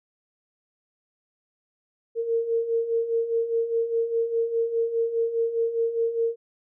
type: beating tone pair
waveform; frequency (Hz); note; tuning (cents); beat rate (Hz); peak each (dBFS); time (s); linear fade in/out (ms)
sine; 456.4 / 461.3; A#4 / A#4; -37 / -18; 4.9; -29 / -23; 2.15-6.36; 50
effects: none